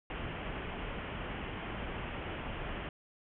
pink low-pass noise, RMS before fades -40 dBFS, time 0.1-2.89 s, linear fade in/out 2 ms, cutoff 3200 Hz, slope 96 dB/octave, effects none

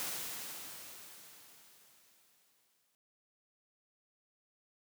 white noise with exponential decay, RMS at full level -38 dBFS, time 0-2.95 s, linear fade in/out 0 ms, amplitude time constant 640 ms, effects high-pass 100 Hz 12 dB/octave

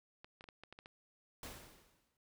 clicks, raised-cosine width 0.3 ms, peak -36 dBFS, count 8, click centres 0.245 / 0.409 / 0.441 / 0.488 / 0.636 / 0.726 / 0.789 / 0.859 s
pink noise with exponential decay, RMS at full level -46 dBFS, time 1.43-2.17 s, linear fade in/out 2 ms, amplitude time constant 160 ms
effects none

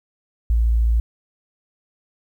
sine tone, 57 Hz, A#1, 38 cents flat, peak -14 dBFS, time 0.5-1 s, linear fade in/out 0 ms, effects 9-bit

